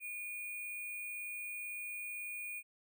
sine tone with sample-and-hold, 2446 Hz, D#7, 30 cents flat, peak -40 dBFS, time 0-2.63 s, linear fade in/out 50 ms, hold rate 11025 Hz, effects none

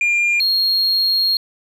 sine tone pair in turn, 2401 / 4262 Hz, D7 / C8, +38 / +31 cents, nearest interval minor seventh, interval 993 cents, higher second, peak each -11 dBFS, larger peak neither, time 0.01-0.4 / 0.4-1.37 s, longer second, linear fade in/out 2 ms, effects tanh soft clip ceiling -13 dBFS

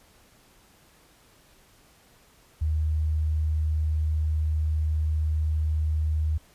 sine tone, 77.5 Hz, D#2, 6 cents flat, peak -22 dBFS, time 2.61-6.38 s, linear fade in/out 10 ms, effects pink hiss -58 dBFS RMS until 6.54 s + resampled to 32000 Hz

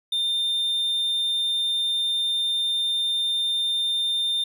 triangle tone, 3610 Hz, A7, 44 cents sharp, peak -20 dBFS, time 0.12-4.44 s, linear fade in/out 5 ms, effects none

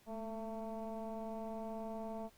sine tone with frequency modulation, 443.9 Hz, A4, 15 cents sharp, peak -39 dBFS, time 0.06-2.3 s, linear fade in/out 50 ms, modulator 227 Hz, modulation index 1.8, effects tanh soft clip ceiling -36 dBFS + pink hiss -67 dBFS RMS until 2.37 s

